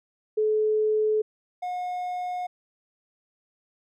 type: tone pair in turn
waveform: sine / triangle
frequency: 430.1 / 722.1 Hz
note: A4 / F#5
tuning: -39 / -42 cents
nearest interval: major sixth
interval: 897 cents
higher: second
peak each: -20 / -26 dBFS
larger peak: first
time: 0.37-1.22 / 1.62-2.47 s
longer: neither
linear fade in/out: 10 ms
effects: none